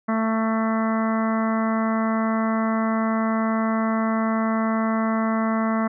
harmonic tone, 222.4 Hz, A3, 19 cents sharp, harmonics 1 / 2 / 3 / 4 / 5 / 6 / 7 / 8 / 9, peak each -21 / -35 / -28 / -34 / -29 / -32 / -40 / -38 / -37 dBFS, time 0.08-5.88 s, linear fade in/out 10 ms, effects none

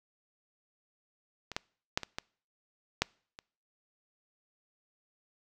clicks, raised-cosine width 0.2 ms, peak -23 / -14 / -10 / -20 / -17 / -8 / -27 dBFS, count 7, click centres 1.517 / 1.565 / 1.975 / 2.033 / 2.185 / 3.02 / 3.389 s, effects noise-tail reverb RT60 0.5 s tail -26 dB re dry

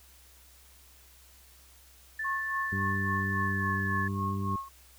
sine tone with pitch glide, 1760 to 1728.8 Hz, A6 to A6, 0 to -31 cents, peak -31 dBFS, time 2.19-4.08 s, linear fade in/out 5 ms, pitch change -31 cents, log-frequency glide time 3.23-3.75 s
sine tone with tremolo, 1088 Hz, C#6, 33 cents flat, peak -30 dBFS, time 2.24-4.69 s, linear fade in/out 10 ms, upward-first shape sine, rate 3.6 Hz, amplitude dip 80%
harmonic tone, 98 Hz, G2, in tune, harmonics 1 / 2 / 3 / 4, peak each -32 / -34 / -43 / -43 dBFS, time 2.72-4.56 s, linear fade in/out 5 ms
effects added 64 Hz sine -58 dBFS peak until 4.98 s + white hiss -58 dBFS RMS until 4.98 s

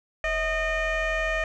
sine tone with frequency modulation, 1236 Hz, D#6, 12 cents flat, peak -21 dBFS, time 0.24-1.44 s, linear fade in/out 2 ms, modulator 596 Hz, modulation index 1.9, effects tanh soft clip ceiling -22 dBFS

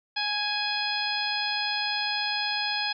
harmonic tone with a mistuned harmonic, 836 Hz, G#5, 11 cents sharp, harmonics 1 / 2 / 3 / 4 / 5 / 6, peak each -33 / -33 / -33 / -33 / -33 / -33 dBFS, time 0.16-2.93 s, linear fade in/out 10 ms, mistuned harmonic 2, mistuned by -17 cents, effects none

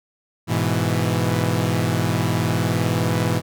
sawtooth chord, E major, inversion first, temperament equal, 103.83 / 123.47 / 164.81 Hz, G#2 / B2 / E3, 0 / 0 / 0 cents, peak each -19 dBFS, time 0.47-3.42 s, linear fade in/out 50 ms, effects none

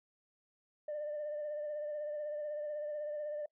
sine tone with vibrato, 597 Hz, D5, 28 cents sharp, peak -35 dBFS, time 0.88-3.46 s, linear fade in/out 5 ms, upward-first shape sine, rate 16 Hz, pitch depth 33 cents each way, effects noise-tail reverb RT60 0.1 s tail -25 dB re dry + tanh soft clip ceiling -34 dBFS

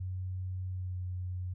sine tone with pitch glide, 92.5 to 90.96 Hz, F#2 to F#2, 0 to -29 cents, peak -34 dBFS, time 0-1.54 s, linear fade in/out 10 ms, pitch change -29 cents, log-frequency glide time 0.71-0.98 s, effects none

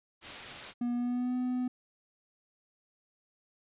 white noise, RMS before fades -41 dBFS, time 0.21-0.74 s, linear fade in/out 50 ms
triangle tone with pitch glide, 241.3 to 250.7 Hz, B3 to B3, -40 to +26 cents, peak -27 dBFS, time 0.81-1.68 s, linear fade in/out 5 ms, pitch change +66 cents, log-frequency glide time 0.94-1.35 s
effects resampled to 8000 Hz

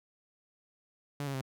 sawtooth tone with pitch steps, 143.6 / 137.83 / 132.29 Hz, D3 / C#3 / C3, -39 / -10 / +19 cents, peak -30 dBFS, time 1.2-1.413 s, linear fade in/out 2 ms, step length 71 ms, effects none

